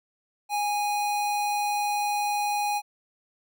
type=tone; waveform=square; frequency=826 Hz; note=G#5; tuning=10 cents flat; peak=-25 dBFS; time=0.49-2.82 s; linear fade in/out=50 ms; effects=none